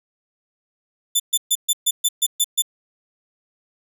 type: tone bursts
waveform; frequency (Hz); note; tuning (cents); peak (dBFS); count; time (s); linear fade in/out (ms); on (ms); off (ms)
15% pulse; 3520; A7; 0; -8; 9; 1.15-2.622; 10; 48; 130
effects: none